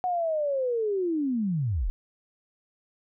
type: linear sweep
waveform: sine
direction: down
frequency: 740 to 30.87 Hz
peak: -24 dBFS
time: 0.04-1.9 s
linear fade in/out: 0 ms
effects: none